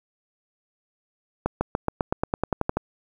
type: accelerating click train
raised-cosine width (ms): 1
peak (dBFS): -8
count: 13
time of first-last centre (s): 1.46-2.77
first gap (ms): 150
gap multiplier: 0.94
effects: 8-bit